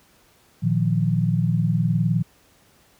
sine chord, Bb suspended fourth, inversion none, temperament just, 116.54 / 155.39 / 174.81 Hz, Bb2 / Eb3 / F3, 0 / -2 / +2 cents, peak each -22 dBFS, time 0.62-2.23 s, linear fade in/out 20 ms, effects pink hiss -57 dBFS RMS until 2.99 s + high-pass 60 Hz 12 dB/octave

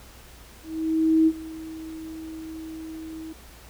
sine tone with ADSR envelope, 320 Hz, D#4, 49 cents sharp, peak -14 dBFS, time 0.63-3.33 s, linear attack 640 ms, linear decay 51 ms, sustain -20 dB, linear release 8 ms, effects added 60 Hz sine -49 dBFS peak until 3.69 s + pink hiss -49 dBFS RMS until 3.69 s

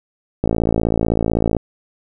click train, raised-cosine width 2 ms, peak -3 dBFS, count 64, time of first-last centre 0.44-1.567 s, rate 55.9 Hz, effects none

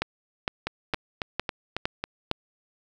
two click trains, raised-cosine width 0.3 ms, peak -9 / -12 dBFS, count 6 / 7, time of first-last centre 0.02-2.314 / 0.67-2.314 s, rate 2.18 / 3.65 Hz, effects none

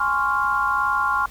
sine chord, Db major seventh, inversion second, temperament equal, 830.6 / 1046.5 / 1108.7 / 1396.9 Hz, Ab5 / C6 / Db6 / F6, 0 / 0 / 0 / 0 cents, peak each -27 / -24 / -24 / -22 dBFS, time 0-1.26 s, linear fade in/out 5 ms, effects added 50 Hz sine -44 dBFS peak until 1.3 s + pink hiss -46 dBFS RMS until 1.3 s

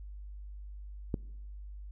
click, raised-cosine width 3 ms, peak -18 dBFS, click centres 1.142 s, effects noise-tail reverb RT60 1.0 s tail -24 dB re dry + added 50 Hz sine -42 dBFS peak until 1.91 s

